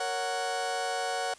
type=chord; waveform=sawtooth; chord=F# major; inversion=first; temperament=just; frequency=462.5 / 555 / 740 Hz; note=A#4 / C#5 / F#5; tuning=-14 / +2 / 0 cents; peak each=-33 / -32 / -27 dBFS; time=0-1.34 s; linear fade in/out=5 ms; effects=white hiss -54 dBFS RMS until 1.38 s + resampled to 22050 Hz